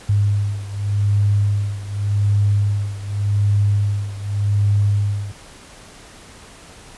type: beating tone pair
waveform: sine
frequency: 101.7 / 102.56 Hz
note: G#2 / G#2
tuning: -36 / -21 cents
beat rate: 0.86 Hz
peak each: -17 / -20 dBFS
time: 0.09-5.32 s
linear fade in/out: 5 ms
effects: pink hiss -42 dBFS RMS until 6.97 s + resampled to 24000 Hz